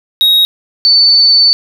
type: tone pair in turn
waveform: triangle / sine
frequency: 3782 / 4509 Hz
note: A#7 / C#8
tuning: +24 / +29 cents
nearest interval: minor third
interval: 305 cents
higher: second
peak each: -4 dBFS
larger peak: neither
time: 0.21-0.45 / 0.85-1.53 s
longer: second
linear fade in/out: 0 ms
effects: none